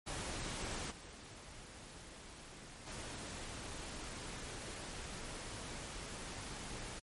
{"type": "noise with level steps", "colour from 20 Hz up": "pink", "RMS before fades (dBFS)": [-42, -53, -46], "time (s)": [0.06, 7], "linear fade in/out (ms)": 20, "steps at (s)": [0.9, 2.86], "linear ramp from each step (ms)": 20, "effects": ["MP3 48 kbps"]}